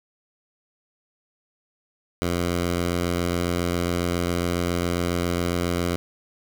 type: tone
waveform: 10% pulse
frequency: 87.31 Hz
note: F2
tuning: in tune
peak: -14 dBFS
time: 2.22-5.96 s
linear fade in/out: 0 ms
effects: 7-bit